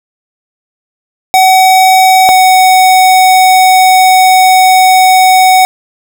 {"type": "tone pair in turn", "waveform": "square", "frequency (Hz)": [753, 747.4], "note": ["F#5", "F#5"], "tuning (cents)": [30, 17], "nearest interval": "unison", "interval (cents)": 13, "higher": "first", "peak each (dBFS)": -3, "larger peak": "neither", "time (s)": [[1.34, 2.29], [2.29, 5.65]], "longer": "second", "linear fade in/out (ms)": 0, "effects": []}